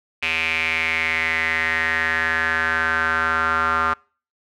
square tone with band-pass filter sweep, 81 Hz, E2, 30 cents flat, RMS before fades -21 dBFS, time 0.22-3.94 s, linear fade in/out 10 ms, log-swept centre 2500 to 1300 Hz, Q 6.5, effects noise-tail reverb RT60 0.4 s tail -26 dB re dry

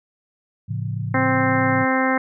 sine chord, A augmented, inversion none, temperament just, 110 / 137.5 / 171.88 Hz, A2 / C#3 / E#3, 0 / -14 / -27 cents, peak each -25 / -28 / -31 dBFS, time 0.68-1.85 s, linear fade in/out 20 ms
harmonic tone, 261.6 Hz, C4, in tune, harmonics 1 / 2 / 3 / 4 / 5 / 6 / 7 / 8, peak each -21 / -24 / -25 / -26 / -28 / -27 / -26 / -28 dBFS, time 1.14-2.18 s, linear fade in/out 5 ms
effects none

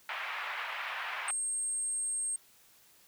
white band-pass noise, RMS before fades -38 dBFS, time 0.09-1.31 s, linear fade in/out 2 ms, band 780 to 2500 Hz, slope 24 dB/octave
sine tone, 8490 Hz, C9, 24 cents sharp, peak -31 dBFS, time 1.28-2.36 s, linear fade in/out 2 ms
effects white hiss -62 dBFS RMS until 3.07 s

